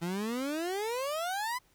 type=exponential sweep; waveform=30% pulse; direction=up; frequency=165.1 to 1031 Hz; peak=-29 dBFS; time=0.01-1.59 s; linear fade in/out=20 ms; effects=pink hiss -67 dBFS RMS until 1.74 s